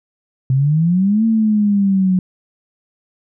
sine exponential two-way sweep, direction up then down, 127.9 to 226.8 to 182.4 Hz, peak -11 dBFS, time 0.5-2.19 s, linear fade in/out 2 ms, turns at 1.25 s, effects none

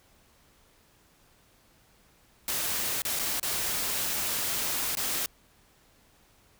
white noise with dropouts, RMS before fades -30 dBFS, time 2.48-5.26 s, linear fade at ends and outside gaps 1 ms, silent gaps 3.02-3.051 / 3.191-3.195 / 3.398-3.429 / 4.952-4.97 s, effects pink hiss -62 dBFS RMS until 6.59 s

